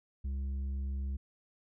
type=tone with tanh clipping; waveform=sine; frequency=67.7 Hz; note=C#2; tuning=40 cents flat; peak=-34 dBFS; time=0.24-1.17 s; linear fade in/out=10 ms; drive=6 dB; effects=none